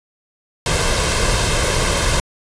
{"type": "noise with comb filter", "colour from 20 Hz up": "pink", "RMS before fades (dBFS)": -17, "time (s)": [0.66, 2.2], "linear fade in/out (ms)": 2, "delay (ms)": 1.9, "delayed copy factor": 0.55, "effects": ["resampled to 22050 Hz"]}